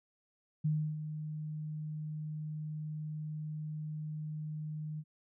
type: tone with ADSR envelope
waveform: sine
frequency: 153.4 Hz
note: D#3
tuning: 24 cents flat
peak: -27 dBFS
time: 0.64-5.04 s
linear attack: 13 ms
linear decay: 310 ms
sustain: -10 dB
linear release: 49 ms
effects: none